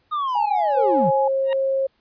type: linear sweep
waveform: triangle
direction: down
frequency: 1246 to 130.81 Hz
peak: -19 dBFS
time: 0.11-1.11 s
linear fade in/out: 20 ms
type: tone with pitch glide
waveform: sine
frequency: 830.6 to 836.9 Hz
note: G#5 to G#5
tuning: 0 to +13 cents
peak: -19 dBFS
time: 0.35-1.28 s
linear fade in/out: 5 ms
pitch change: +13 cents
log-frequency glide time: 0.53-1.12 s
type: tone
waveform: sine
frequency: 538 Hz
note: C5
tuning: 48 cents sharp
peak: -18 dBFS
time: 0.74-1.87 s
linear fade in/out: 10 ms
type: tone with exponential growth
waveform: 20% pulse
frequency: 939 Hz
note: A#5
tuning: 12 cents sharp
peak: -20 dBFS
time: 1.43-1.53 s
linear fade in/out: 1 ms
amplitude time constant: 20 ms
effects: pink hiss -65 dBFS RMS until 2 s + resampled to 11025 Hz